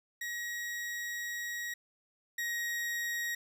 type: tone pair in turn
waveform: 40% pulse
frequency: 1900 / 1889.1 Hz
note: A#6 / A#6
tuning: +33 / +23 cents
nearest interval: unison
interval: 10 cents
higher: first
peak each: -35 / -32 dBFS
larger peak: second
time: 0.21-1.74 / 2.38-3.35 s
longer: first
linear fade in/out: 5 ms
effects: none